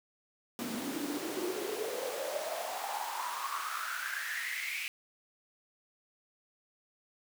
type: noise with high-pass filter sweep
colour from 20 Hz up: pink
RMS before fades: -37 dBFS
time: 0.59-4.88 s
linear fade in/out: 0 ms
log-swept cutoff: 220 to 2400 Hz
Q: 8
effects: none